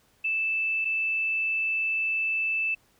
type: tone pair in turn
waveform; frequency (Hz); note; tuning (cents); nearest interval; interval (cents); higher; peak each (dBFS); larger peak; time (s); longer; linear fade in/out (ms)
sine; 2637 / 2637; E7 / E7; 0 / 0; unison; 0; neither; -24; neither; 0.24-0.85 / 0.85-2.75; second; 10
effects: pink hiss -64 dBFS RMS until 2.99 s